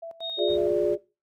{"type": "tone with tremolo", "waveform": "sine", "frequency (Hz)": 665, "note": "E5", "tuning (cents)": 15, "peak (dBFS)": -34, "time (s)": [0.02, 0.71], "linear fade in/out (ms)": 10, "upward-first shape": "square", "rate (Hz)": 5.4, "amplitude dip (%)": 80}
{"type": "tone", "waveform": "sine", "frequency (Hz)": 3719, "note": "A#7", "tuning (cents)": -5, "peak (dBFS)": -29, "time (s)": [0.2, 0.58], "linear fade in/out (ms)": 50}
{"type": "chord", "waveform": "sine", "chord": "D diminished", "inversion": "first", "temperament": "equal with one note detuned", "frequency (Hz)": [354.9, 415.3, 587.3], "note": ["F4", "Ab4", "D5"], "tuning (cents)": [28, 0, 0], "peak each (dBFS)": -25, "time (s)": [0.37, 0.98], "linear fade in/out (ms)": 50}
{"type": "noise", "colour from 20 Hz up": "brown", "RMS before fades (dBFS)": -38, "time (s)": [0.48, 0.96], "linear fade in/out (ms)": 20}
{"effects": ["noise-tail reverb RT60 0.3 s tail -20 dB re dry", "high-pass 100 Hz 12 dB/octave"]}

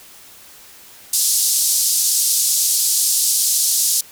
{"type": "band-pass noise", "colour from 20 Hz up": "white", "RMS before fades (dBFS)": -17, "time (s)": [1.13, 4.01], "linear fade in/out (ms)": 5, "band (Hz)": [4600, 12000], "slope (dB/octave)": 24, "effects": ["white hiss -43 dBFS RMS until 4.11 s"]}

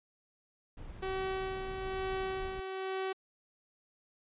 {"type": "noise", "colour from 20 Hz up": "brown", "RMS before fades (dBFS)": -45, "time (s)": [0.77, 2.6], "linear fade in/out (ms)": 5}
{"type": "tone with tremolo", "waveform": "sawtooth", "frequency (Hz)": 380.5, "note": "F#4", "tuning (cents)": 48, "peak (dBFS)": -29, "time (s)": [1.02, 3.13], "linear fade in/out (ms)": 10, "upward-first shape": "sine", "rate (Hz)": 1.1, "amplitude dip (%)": 45}
{"effects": ["resampled to 8000 Hz"]}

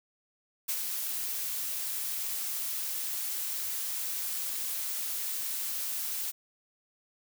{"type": "noise with ADSR envelope", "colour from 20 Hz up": "blue", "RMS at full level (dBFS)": -30, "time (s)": [0.68, 6.32], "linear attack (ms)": 15, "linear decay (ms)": 64, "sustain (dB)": -4, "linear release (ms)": 23, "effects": []}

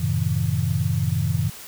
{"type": "chord", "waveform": "sine", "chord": "F# diminished seventh", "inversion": "none", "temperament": "just", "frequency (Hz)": [92.5, 111, 133.2, 159.84], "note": ["F#2", "A2", "C3", "Eb3"], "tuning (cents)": [0, 16, 31, 47], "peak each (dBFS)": -25, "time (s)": [0, 1.5], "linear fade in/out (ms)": 10, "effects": ["white hiss -40 dBFS RMS until 1.67 s"]}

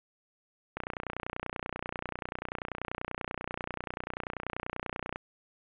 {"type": "click train", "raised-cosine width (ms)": 0.5, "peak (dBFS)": -19, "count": 134, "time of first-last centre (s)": [0.77, 5.159], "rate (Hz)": 30.3, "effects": ["resampled to 8000 Hz", "8-bit"]}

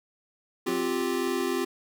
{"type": "chord", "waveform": "square", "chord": "C suspended fourth", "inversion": "none", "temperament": "equal", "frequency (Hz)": [261.6, 349.2, 392], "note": ["C4", "F4", "G4"], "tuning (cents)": [0, 0, 0], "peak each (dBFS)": [-32, -30, -31], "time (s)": [0.66, 1.65], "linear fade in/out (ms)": 10}
{"type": "tone with exponential decay", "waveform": "20% pulse", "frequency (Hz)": 183, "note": "F#3", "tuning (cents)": -19, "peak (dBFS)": -29, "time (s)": [0.68, 1.33], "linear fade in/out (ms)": 5, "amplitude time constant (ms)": 140}
{"type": "click train", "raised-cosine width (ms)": 0.5, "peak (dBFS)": -30, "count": 4, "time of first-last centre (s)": [1.01, 1.408], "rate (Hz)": 7.53}
{"effects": []}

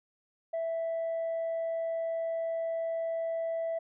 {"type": "tone", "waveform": "sine", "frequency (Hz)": 659.3, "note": "E5", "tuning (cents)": 0, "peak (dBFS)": -28, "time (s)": [0.53, 3.79], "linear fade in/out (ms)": 10, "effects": ["tanh soft clip ceiling -28 dBFS"]}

